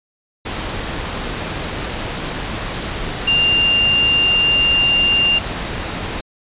sine tone in noise, 2794 Hz, F7, in tune, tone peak -12 dBFS, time 3.27-5.39 s, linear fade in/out 10 ms, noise pink, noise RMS -24 dBFS, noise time 0.45-6.21 s, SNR +9 dB, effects resampled to 8000 Hz

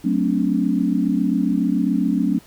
sine chord, D dominant seventh, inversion first, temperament equal with one note detuned, 185 / 220 / 261.6 / 288.8 Hz, F#3 / A3 / C4 / D4, 0 / 0 / 0 / -29 cents, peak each -22 dBFS, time 0.04-2.39 s, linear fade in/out 10 ms, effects pink hiss -49 dBFS RMS until 2.46 s

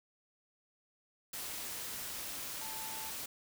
sine tone in noise, 880 Hz, A5, in tune, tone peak -47 dBFS, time 2.61-3.1 s, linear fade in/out 5 ms, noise white, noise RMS -42 dBFS, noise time 1.33-3.26 s, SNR -8 dB, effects none

